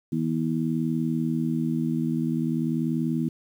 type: harmonic tone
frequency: 80.4 Hz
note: E2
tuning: 43 cents flat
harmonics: 2 / 3 / 4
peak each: -27 / -26 / -30 dBFS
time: 0.12-3.29 s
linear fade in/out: 5 ms
effects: 9-bit

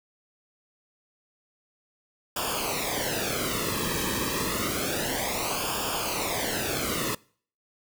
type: noise with flanger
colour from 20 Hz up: pink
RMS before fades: -29 dBFS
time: 2.36-7.15 s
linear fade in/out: 5 ms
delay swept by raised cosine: 0.49 to 1.43 ms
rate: 0.29 Hz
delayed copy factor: -0.8
effects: noise-tail reverb RT60 0.5 s tail -24 dB re dry

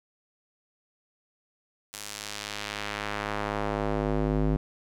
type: tone with band-pass filter sweep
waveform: square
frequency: 51.91 Hz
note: G#1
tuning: in tune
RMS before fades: -30 dBFS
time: 1.93-4.57 s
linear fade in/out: 5 ms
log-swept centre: 8800 to 230 Hz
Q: 0.78
effects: none

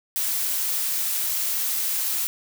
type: noise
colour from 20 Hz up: blue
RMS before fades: -25 dBFS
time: 0.16-2.27 s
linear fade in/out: 0 ms
effects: none

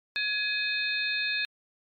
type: harmonic tone with a mistuned harmonic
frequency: 841 Hz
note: G#5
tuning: 22 cents sharp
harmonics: 2 / 3 / 4 / 5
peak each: -31 / -30 / -34 / -34 dBFS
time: 0.16-1.45 s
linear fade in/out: 0 ms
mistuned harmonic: 4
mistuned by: +140 cents
effects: MP3 64 kbps

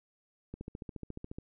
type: click train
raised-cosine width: 3 ms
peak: -28 dBFS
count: 13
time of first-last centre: 0.54-1.385 s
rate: 14.2 Hz
effects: none

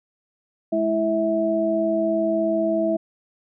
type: tone cluster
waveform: sine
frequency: 212.6 / 329.1 / 652 Hz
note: G#3 / E4 / E5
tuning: +41 / -3 / -19 cents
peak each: -27 / -23 / -21 dBFS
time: 0.72-2.97 s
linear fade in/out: 10 ms
effects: none

